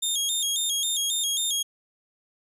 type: tone with vibrato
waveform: 20% pulse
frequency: 3456 Hz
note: A7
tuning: 32 cents flat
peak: -18 dBFS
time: 0.02-1.63 s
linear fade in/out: 10 ms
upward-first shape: square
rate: 3.7 Hz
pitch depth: 89 cents each way
effects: none